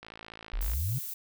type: click train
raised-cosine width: 0.3 ms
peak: -28 dBFS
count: 40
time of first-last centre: 0.03-0.735 s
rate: 55.3 Hz
type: exponential sweep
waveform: sine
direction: up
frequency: 32.08 to 142.9 Hz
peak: -28 dBFS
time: 0.53-0.99 s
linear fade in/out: 10 ms
type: noise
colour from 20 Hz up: violet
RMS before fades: -38 dBFS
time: 0.61-1.14 s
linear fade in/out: 5 ms
effects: none